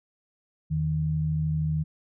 sine tone pair together, 82.16 / 155.1 Hz, E2 / D#3, -5 / -5 cents, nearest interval major seventh, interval 1100 cents, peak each -31 / -24 dBFS, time 0.7-1.84 s, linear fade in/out 20 ms, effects none

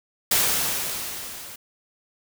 white noise with level ramp, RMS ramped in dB -19 to -40 dBFS, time 0.31-1.56 s, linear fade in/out 5 ms, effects none

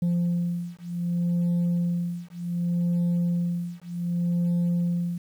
sine beating tone pair, 173.3 / 173.96 Hz, F3 / F3, -13 / -6 cents, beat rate 0.66 Hz, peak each -24 dBFS, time 0.02-5.18 s, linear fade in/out 5 ms, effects tanh soft clip ceiling -20 dBFS + 9-bit

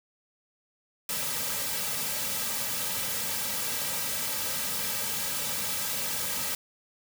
white noise with comb filter, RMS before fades -31 dBFS, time 1.09-6.55 s, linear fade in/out 2 ms, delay 2.8 ms, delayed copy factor -1, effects none

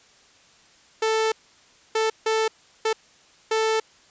sawtooth tone bursts at uneven times, 441.6 Hz, A4, 6 cents sharp, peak -16 dBFS, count 5, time 1.02-1.32 / 1.95-2.1 / 2.26-2.48 / 2.85-2.93 / 3.51-3.8 s, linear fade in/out 5 ms, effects white hiss -55 dBFS RMS until 4.1 s + resampled to 16000 Hz

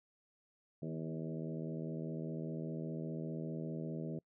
harmonic tone with a mistuned harmonic, 79.9 Hz, D#2, 47 cents sharp, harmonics 2 / 3 / 4 / 5 / 6 / 7 / 8, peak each -41 / -45 / -47 / -49 / -51 / -52 / -53 dBFS, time 0.82-4.19 s, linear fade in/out 5 ms, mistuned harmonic 4, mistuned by +27 cents, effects noise-tail reverb RT60 0.1 s tail -26 dB re dry

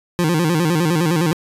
25% pulse tone with vibrato, 164.81 Hz, E3, in tune, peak -11 dBFS, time 0.19-1.33 s, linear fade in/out 0 ms, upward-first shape square, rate 9.8 Hz, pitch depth 110 cents each way, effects resampled to 32000 Hz

